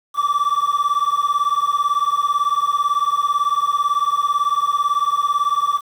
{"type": "beating tone pair", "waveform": "triangle", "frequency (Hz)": [1151, 1169], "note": ["D6", "D6"], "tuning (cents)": [-35, -8], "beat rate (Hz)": 18, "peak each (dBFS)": -17, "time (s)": [0.14, 5.81], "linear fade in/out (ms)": 50, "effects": ["7-bit"]}